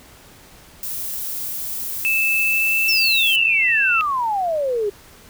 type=noise; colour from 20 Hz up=violet; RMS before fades=-27 dBFS; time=0.83-3.36 s; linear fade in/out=0 ms
type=tone with pitch glide; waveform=sine; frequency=2629 to 2672 Hz; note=E7 to E7; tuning=-5 to +23 cents; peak=-16 dBFS; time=2.05-4.01 s; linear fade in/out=0 ms; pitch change=+28 cents; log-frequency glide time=2.4-3.31 s
type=exponential sweep; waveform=sine; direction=down; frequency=5588 to 395.4 Hz; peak=-18 dBFS; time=2.88-4.9 s; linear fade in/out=10 ms
effects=pink hiss -46 dBFS RMS until 5.29 s